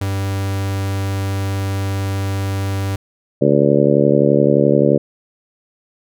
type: tone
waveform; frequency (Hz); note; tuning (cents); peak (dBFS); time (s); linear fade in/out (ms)
45% pulse; 97.7; G2; -5; -18; 0.01-2.96; 5
type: harmonic tone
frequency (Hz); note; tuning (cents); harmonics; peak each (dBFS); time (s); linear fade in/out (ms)
71.6; D2; -43; 2 / 3 / 4 / 5 / 6 / 7 / 8; -18 / -18 / -18 / -18 / -18 / -18 / -18; 3.41-4.98; 10
effects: none